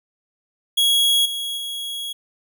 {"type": "tone with level steps", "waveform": "45% pulse", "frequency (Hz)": 3322, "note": "G#7", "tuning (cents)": 0, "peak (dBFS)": [-14, -24, -26], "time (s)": [0.77, 2.13], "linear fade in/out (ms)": 10, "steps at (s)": [1.25, 1.57], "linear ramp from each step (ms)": 10, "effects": []}